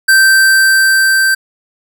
square tone with level ramp, 1560 Hz, G6, 9 cents flat, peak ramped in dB -5 to -9 dBFS, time 0.08-1.35 s, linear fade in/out 10 ms, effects none

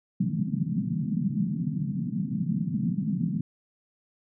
pink band-pass noise, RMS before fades -28 dBFS, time 0.2-3.41 s, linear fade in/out 5 ms, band 140 to 230 Hz, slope 48 dB/octave, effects none

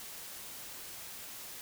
silence, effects white hiss -46 dBFS RMS until 1.61 s

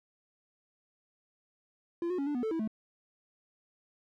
triangle tone with pitch steps, 342 / 362.7 / 278.9 / 293.4 / 246 / 440 / 326.5 / 217.5 Hz, F4 / F#4 / C#4 / D4 / B3 / A4 / E4 / A3, -36 / -34 / +11 / -2 / -7 / 0 / -17 / -20 cents, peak -28 dBFS, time 2.02-2.676 s, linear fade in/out 2 ms, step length 82 ms, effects none

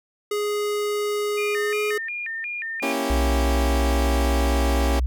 square tone with pitch glide, 415.3 to 420.4 Hz, G#4 to G#4, 0 to +21 cents, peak -23 dBFS, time 0.31-1.98 s, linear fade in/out 5 ms, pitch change +21 cents, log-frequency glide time 1.59-1.79 s
sine tone with vibrato, 2093 Hz, C7, in tune, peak -27 dBFS, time 1.37-2.93 s, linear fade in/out 10 ms, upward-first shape square, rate 2.8 Hz, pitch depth 250 cents each way
20% pulse chord, A# diminished seventh, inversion none, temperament equal, 233.1 / 277.2 / 329.6 / 392 Hz, A#3 / C#4 / E4 / G4, 0 / 0 / 0 / 0 cents, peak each -25 / -21 / -26 / -24 dBFS, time 2.82-5 s, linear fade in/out 10 ms
sine tone, 61.74 Hz, B1, in tune, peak -19 dBFS, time 3.1-5.06 s, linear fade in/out 0 ms
effects none

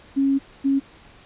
sine tone pair in turn, 273.9 / 273.9 Hz, C#4 / C#4, -21 / -21 cents, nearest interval unison, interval 0 cents, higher neither, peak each -16 dBFS, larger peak neither, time 0.16-0.39 / 0.64-0.8 s, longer first, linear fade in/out 20 ms, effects pink hiss -49 dBFS RMS until 1.25 s + resampled to 8000 Hz

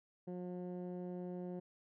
15% pulse tone with low-pass filter, 179.4 Hz, F3, 47 cents sharp, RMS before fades -44 dBFS, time 0.27-1.6 s, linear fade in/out 10 ms, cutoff 470 Hz, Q 0.65, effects none

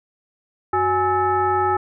sine tone with frequency modulation, 835 Hz, G#5, 9 cents sharp, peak -16 dBFS, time 0.73-1.77 s, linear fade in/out 5 ms, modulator 464 Hz, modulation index 1.2, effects none

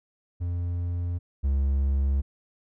triangle tone pair in turn, 87.31 / 68.62 Hz, F2 / C#2, 0 / -17 cents, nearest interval major third, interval 417 cents, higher first, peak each -24 / -19 dBFS, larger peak second, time 0.4-1.19 / 1.43-2.22 s, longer neither, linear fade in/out 20 ms, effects none

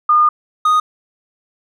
sine / triangle tone pair in turn, 1217 / 1240.4 Hz, D#6 / D#6, -39 / -6 cents, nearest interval unison, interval 33 cents, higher second, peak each -8 dBFS, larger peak neither, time 0.09-0.29 / 0.65-0.8 s, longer first, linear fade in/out 5 ms, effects none

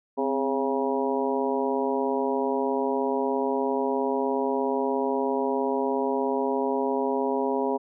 harmonic tone with a mistuned harmonic, 136.9 Hz, C#3, 21 cents flat, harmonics 2 / 3 / 4 / 5 / 6 / 7, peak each -29 / -27 / -31 / -33 / -34 / -31 dBFS, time 0.17-7.78 s, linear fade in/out 20 ms, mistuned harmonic 2, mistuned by -77 cents, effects none

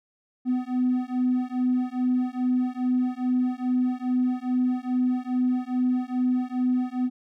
triangle beating tone pair, 250.3 / 252.7 Hz, B3 / B3, +23 / +40 cents, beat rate 2.4 Hz, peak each -22 dBFS, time 0.45-7.1 s, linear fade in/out 50 ms, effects tanh soft clip ceiling -16 dBFS

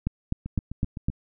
two click trains, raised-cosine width 5 ms, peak -21 / -12 dBFS, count 6 / 5, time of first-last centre 0.46-1.099 / 0.07-1.085 s, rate 7.82 / 3.94 Hz, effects none

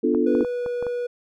sine chord, B half-diminished seventh, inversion none, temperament equal, 246.9 / 293.7 / 349.2 / 440 Hz, B3 / D4 / F4 / A4, 0 / 0 / 0 / 0 cents, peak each -23 dBFS, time 0.03-0.44 s, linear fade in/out 10 ms
clicks, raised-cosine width 1 ms, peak -20 dBFS, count 7, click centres 0.148 / 0.351 / 0.408 / 0.448 / 0.662 / 0.826 / 0.867 s
triangle tone with pitch glide, 490.1 to 485.9 Hz, B4 to B4, -13 to -28 cents, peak -22 dBFS, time 0.26-1.07 s, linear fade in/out 10 ms, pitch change -15 cents, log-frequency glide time 0.44-0.71 s
effects none

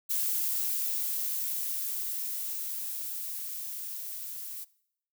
violet noise with level ramp, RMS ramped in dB -29 to -40 dBFS, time 0.09-4.65 s, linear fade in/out 20 ms, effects noise-tail reverb RT60 0.7 s tail -21 dB re dry

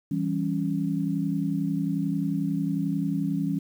sine chord, C# diminished, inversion first, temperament equal, 164.81 / 196 / 277.2 Hz, E3 / G3 / C#4, 0 / 0 / 0 cents, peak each -28 / -29 / -28 dBFS, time 0.11-3.59 s, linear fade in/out 5 ms, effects 9-bit

